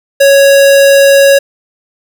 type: tone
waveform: square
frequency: 554.4 Hz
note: C#5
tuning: in tune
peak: -3 dBFS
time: 0.2-1.39 s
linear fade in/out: 10 ms
effects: none